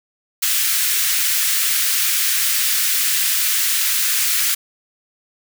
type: high-pass noise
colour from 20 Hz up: white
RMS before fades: -18 dBFS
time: 0.42-4.55 s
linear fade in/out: 10 ms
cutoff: 1500 Hz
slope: 24 dB/octave
effects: none